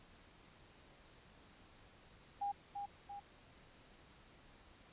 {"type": "tone with echo", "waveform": "sine", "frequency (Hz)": 808, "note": "G#5", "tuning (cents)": -48, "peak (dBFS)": -36, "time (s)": [2.41, 2.52], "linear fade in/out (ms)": 10, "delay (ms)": 340, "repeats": 2, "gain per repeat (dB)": -5, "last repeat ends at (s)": 3.2, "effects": ["pink hiss -63 dBFS RMS until 4.92 s", "resampled to 8000 Hz"]}